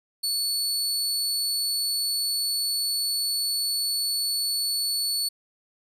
sawtooth tone, 4435 Hz, C#8, in tune, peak -21 dBFS, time 0.23-5.29 s, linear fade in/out 10 ms, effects resampled to 32000 Hz

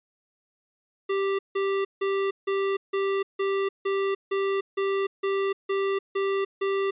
square tone bursts, 392 Hz, G4, in tune, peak -24 dBFS, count 13, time 1.09-6.91 s, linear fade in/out 10 ms, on 300 ms, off 160 ms, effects resampled to 8000 Hz

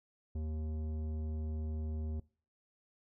triangle tone with tanh clipping, 77.78 Hz, D#2, in tune, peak -37 dBFS, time 0.35-2.2 s, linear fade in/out 5 ms, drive 17 dB, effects noise-tail reverb RT60 0.4 s tail -22 dB re dry

